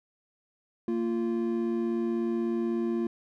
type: tone pair together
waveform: triangle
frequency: 230 / 346.3 Hz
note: A#3 / F4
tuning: -23 / -15 cents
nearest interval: perfect fifth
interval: 708 cents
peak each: -27 dBFS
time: 0.88-3.07 s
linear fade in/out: 2 ms
effects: none